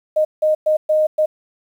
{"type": "tone bursts at uneven times", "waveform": "sine", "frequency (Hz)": 618, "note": "D#5", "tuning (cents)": -12, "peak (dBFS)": -12, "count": 5, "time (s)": [[0.16, 0.25], [0.42, 0.55], [0.66, 0.77], [0.89, 1.07], [1.18, 1.26]], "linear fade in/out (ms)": 10, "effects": ["8-bit"]}